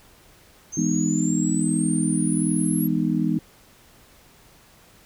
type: exponential sweep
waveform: sine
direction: up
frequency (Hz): 6272 to 11490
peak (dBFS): -29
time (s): 0.72-2.88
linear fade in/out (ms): 20
type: chord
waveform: sine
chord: E major seventh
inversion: none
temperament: just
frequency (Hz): 164.81 / 206 / 247.2 / 309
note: E3 / G#3 / B3 / D#4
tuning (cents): 0 / -14 / +2 / -12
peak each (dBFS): -25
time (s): 0.77-3.39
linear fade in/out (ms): 5
effects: pink hiss -53 dBFS RMS until 5.05 s